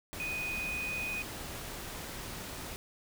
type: tone in noise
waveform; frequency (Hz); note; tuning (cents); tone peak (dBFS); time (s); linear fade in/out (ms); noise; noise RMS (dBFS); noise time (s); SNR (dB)
sine; 2489; D#7; 0; -34; 0.2-1.22; 0; pink; -42; 0.13-2.76; +5
effects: none